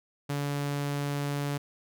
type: tone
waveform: sawtooth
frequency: 143.2 Hz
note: D3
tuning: 43 cents flat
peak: -25 dBFS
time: 0.29-1.58 s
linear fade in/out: 10 ms
effects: none